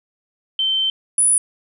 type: tone pair in turn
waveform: sine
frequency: 3100 / 9842 Hz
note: G7 / D#9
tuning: -20 / -20 cents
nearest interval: octave + minor sixth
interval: 2000 cents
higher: second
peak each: -16 / -12 dBFS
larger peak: second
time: 0.59-0.9 / 1.18-1.38 s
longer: first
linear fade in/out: 2 ms
effects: none